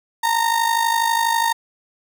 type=tone with amplitude modulation; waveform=35% pulse; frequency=921 Hz; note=A#5; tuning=21 cents flat; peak=-12 dBFS; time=0.23-1.53 s; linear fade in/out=10 ms; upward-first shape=sine; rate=52.2 Hz; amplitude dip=65%; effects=none